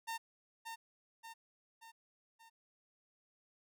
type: tone with echo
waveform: sawtooth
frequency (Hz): 910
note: A#5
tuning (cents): -42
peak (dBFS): -35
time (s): 0.07-0.18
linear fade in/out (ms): 20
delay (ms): 580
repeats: 4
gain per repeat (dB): -5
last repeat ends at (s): 2.5
effects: none